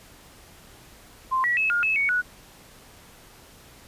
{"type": "tone with pitch steps", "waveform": "sine", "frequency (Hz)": [1044, 1932, 2589, 1420, 2595, 2229, 1469], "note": ["C6", "B6", "E7", "F6", "E7", "C#7", "F#6"], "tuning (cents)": [-4, -39, -32, 28, -28, 9, -13], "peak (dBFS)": -20, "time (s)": [1.31, 2.22], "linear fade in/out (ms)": 20, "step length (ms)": 130, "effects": ["pink hiss -50 dBFS RMS until 3.87 s", "resampled to 32000 Hz"]}